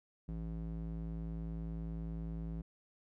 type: tone with band-pass filter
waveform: square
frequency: 55 Hz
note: A1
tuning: in tune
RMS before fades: -41 dBFS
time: 0.28-2.62 s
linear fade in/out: 10 ms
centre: 150 Hz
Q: 1.3
effects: none